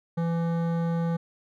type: tone with hard clipping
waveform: sine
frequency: 167.7 Hz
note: E3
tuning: 30 cents sharp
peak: -26 dBFS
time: 0.17-1.17 s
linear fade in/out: 10 ms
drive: 14 dB
effects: none